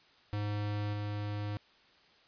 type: tone with level steps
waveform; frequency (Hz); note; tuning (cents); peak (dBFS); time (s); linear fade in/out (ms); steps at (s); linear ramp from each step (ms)
square; 103.83; G#2; 0; -33 / -35; 0.33-1.57; 0; 0.93; 5
effects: white hiss -63 dBFS RMS until 2.27 s + resampled to 11025 Hz